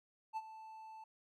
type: tone with ADSR envelope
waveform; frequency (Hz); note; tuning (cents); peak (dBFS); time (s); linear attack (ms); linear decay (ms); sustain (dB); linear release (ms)
triangle; 880; A5; 0; -34; 0.33-1.04; 38; 40; -14; 4
effects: none